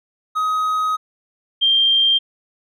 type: tone pair in turn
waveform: triangle / sine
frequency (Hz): 1261 / 3178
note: D#6 / G7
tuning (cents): +23 / +23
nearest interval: octave + major third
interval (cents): 1600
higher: second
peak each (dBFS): -15 / -12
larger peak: second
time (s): 0.35-0.97 / 1.61-2.19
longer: first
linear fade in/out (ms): 20
effects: none